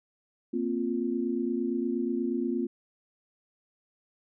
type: chord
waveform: sine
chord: Bb suspended second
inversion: none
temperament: equal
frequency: 233.1 / 261.6 / 349.2 Hz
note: Bb3 / C4 / F4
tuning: 0 / 0 / 0 cents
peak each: -31 dBFS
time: 0.53-2.67 s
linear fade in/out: 10 ms
effects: none